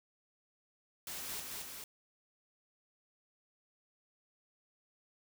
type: noise with echo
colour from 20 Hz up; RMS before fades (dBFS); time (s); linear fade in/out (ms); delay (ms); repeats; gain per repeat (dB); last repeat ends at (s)
white; -43; 1.07-1.4; 2; 220; 2; -2; 1.84
effects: none